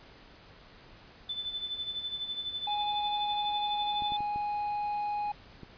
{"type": "tone with tremolo", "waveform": "sine", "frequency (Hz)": 3514, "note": "A7", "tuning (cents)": -3, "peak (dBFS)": -31, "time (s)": [1.29, 4.17], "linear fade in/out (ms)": 5, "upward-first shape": "sine", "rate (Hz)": 12, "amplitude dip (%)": 65}
{"type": "tone", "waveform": "triangle", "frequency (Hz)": 830, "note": "G#5", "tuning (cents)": -1, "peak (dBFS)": -28, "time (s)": [2.67, 5.32], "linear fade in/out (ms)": 5}
{"type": "clicks", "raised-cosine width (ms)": 3, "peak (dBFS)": -31, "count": 5, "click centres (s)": [4.022, 4.121, 4.206, 4.36, 5.633]}
{"effects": ["pink hiss -54 dBFS RMS until 5.77 s", "resampled to 11025 Hz"]}